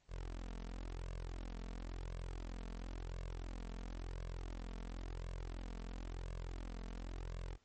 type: tone with flanger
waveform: sawtooth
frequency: 43.29 Hz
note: F1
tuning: 14 cents flat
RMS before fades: -45 dBFS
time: 0.08-7.58 s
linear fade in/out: 50 ms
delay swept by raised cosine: 1.8 to 4.5 ms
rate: 0.96 Hz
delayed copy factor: +0.7
effects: pink hiss -75 dBFS RMS until 7.64 s + MP3 32 kbps